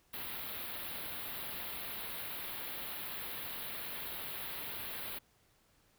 white band-stop noise, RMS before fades -42 dBFS, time 0.13-5.19 s, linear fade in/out 10 ms, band 4200 to 11000 Hz, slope 48 dB/octave, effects pink hiss -70 dBFS RMS until 5.98 s

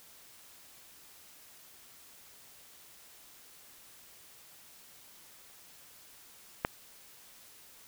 click, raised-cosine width 0.5 ms, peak -12 dBFS, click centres 6.649 s, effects white hiss -56 dBFS RMS until 7.87 s

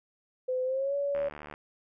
sine tone with pitch glide, 510 to 565.9 Hz, C5 to C#5, -44 to +36 cents, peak -27 dBFS, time 0.48-1.29 s, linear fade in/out 10 ms, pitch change +180 cents, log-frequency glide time 0.64-0.95 s
click train, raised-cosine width 0.5 ms, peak -27 dBFS, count 30, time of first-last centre 1.15-1.539 s, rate 74.5 Hz
effects none

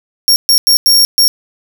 sawtooth tone bursts at uneven times, 5540 Hz, F8, 15 cents flat, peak -3 dBFS, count 5, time 0.28-0.36 / 0.49-0.58 / 0.67-0.77 / 0.86-1.05 / 1.18-1.28 s, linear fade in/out 0 ms, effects none

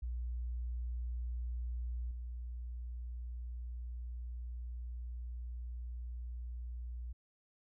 sine tone with level steps, 60 Hz, B1, 49 cents flat, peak -36 / -40 dBFS, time 0.02-7.13 s, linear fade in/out 10 ms, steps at 2.11 s, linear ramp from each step 2 ms, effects none

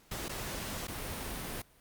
pink noise with dropouts, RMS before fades -39 dBFS, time 0.11-1.62 s, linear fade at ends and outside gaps 5 ms, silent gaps 0.284-0.293 / 0.871-0.88 s, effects pink hiss -63 dBFS RMS until 1.8 s + Opus 48 kbps

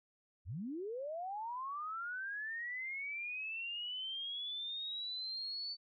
sine linear sweep, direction up, 65.41 to 4532 Hz, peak -39 dBFS, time 0.45-5.77 s, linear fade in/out 50 ms, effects none

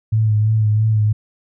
sine tone with vibrato, 108.2 Hz, A2, 29 cents flat, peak -12 dBFS, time 0.12-1.13 s, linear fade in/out 10 ms, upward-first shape sine, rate 3 Hz, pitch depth 35 cents each way, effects none

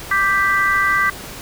sine chord, G major, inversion second, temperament equal, 1174.7 / 1568 / 1975.5 Hz, D6 / G6 / B6, 0 / 0 / 0 cents, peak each -18 dBFS, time 0.11-1.1 s, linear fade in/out 5 ms, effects pink hiss -33 dBFS RMS until 1.41 s

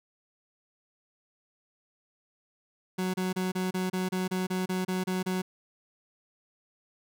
30% pulse tone bursts, 185 Hz, F#3, in tune, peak -25 dBFS, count 13, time 2.98-5.42 s, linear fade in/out 10 ms, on 160 ms, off 30 ms, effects none

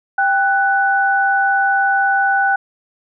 sine tone pair together, 788.2 / 1488 Hz, G5 / F#6, +9 / +9 cents, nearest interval major seventh, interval 1100 cents, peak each -15 dBFS, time 0.18-2.56 s, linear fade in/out 5 ms, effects none

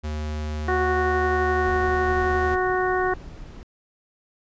square tone, 76.1 Hz, D#2, 38 cents flat, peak -27 dBFS, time 0.03-2.56 s, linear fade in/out 20 ms
harmonic tone, 368.8 Hz, F#4, 6 cents flat, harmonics 1 / 2 / 3 / 4 / 5, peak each -23 / -26 / -28 / -29 / -30 dBFS, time 0.68-3.14 s, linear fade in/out 5 ms
brown noise, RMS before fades -38 dBFS, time 1.65-3.63 s, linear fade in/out 0 ms
effects resampled to 16000 Hz

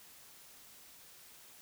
silence, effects white hiss -57 dBFS RMS until 1.61 s

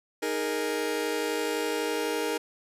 sawtooth chord, D# suspended fourth, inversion none, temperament just, 311.1 / 414.8 / 466.7 Hz, D#4 / G#4 / A#4, 0 / -2 / +2 cents, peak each -29 / -28 / -26 dBFS, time 0.22-2.38 s, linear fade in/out 10 ms, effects resampled to 32000 Hz + 9-bit

